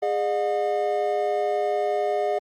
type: tone cluster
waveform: triangle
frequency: 412.5 / 607 / 718 Hz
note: G#4 / D#5 / F5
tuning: -12 / -43 / +48 cents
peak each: -24 dBFS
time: 0.02-2.39 s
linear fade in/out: 10 ms
effects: Opus 32 kbps